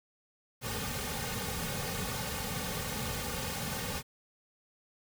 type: noise with comb filter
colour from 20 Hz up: pink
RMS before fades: -36 dBFS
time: 0.61-4.03 s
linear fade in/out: 50 ms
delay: 3 ms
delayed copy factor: -0.95
effects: none